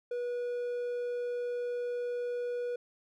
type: tone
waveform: triangle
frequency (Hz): 485.9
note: B4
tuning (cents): -28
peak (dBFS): -30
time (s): 0.11-2.76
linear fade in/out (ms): 5
effects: none